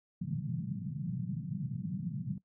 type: band-pass noise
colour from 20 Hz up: white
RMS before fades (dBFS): -37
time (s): 0.21-2.38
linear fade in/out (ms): 5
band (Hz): 120 to 190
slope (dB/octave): 48
effects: noise-tail reverb RT60 0.1 s tail -20 dB re dry